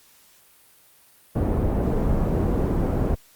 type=low-pass noise; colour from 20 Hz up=pink; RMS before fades=-22 dBFS; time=1.35-3.15 s; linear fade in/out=10 ms; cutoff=530 Hz; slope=12 dB/octave; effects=white hiss -55 dBFS RMS until 3.35 s + Opus 48 kbps